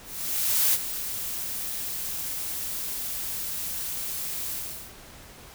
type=noise with ADSR envelope; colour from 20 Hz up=blue; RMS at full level=-21 dBFS; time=0.03-4.95 s; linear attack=700 ms; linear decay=46 ms; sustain=-11 dB; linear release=420 ms; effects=pink hiss -47 dBFS RMS until 5.54 s